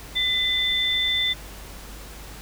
sine tone pair together, 2023 / 3539 Hz, B6 / A7, +41 / +9 cents, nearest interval minor seventh, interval 968 cents, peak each -26 / -21 dBFS, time 0.15-1.34 s, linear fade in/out 20 ms, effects added 50 Hz sine -41 dBFS peak until 2.41 s + pink hiss -42 dBFS RMS until 2.41 s

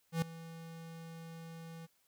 square tone with ADSR envelope, 164.7 Hz, E3, 1 cent flat, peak -29 dBFS, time 0.12-1.87 s, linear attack 100 ms, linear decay 4 ms, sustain -18 dB, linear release 23 ms, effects white hiss -74 dBFS RMS until 2.07 s

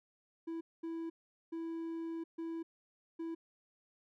triangle tone bursts at uneven times, 329.6 Hz, E4, in tune, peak -36 dBFS, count 5, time 0.47-0.61 / 0.83-1.1 / 1.52-2.24 / 2.38-2.63 / 3.19-3.35 s, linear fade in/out 10 ms, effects none

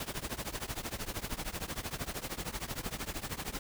pink noise with tremolo, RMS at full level -35 dBFS, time 0-3.59 s, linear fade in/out 2 ms, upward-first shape triangle, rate 13 Hz, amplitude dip 95%, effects none

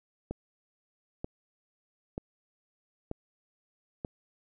click train, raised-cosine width 2 ms, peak -21 dBFS, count 5, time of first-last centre 0.31-4.048 s, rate 1.07 Hz, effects none

